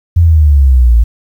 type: exponential sweep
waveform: sine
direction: down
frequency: 87.5 to 55 Hz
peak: -3 dBFS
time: 0.16-1.04 s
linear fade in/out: 10 ms
effects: 7-bit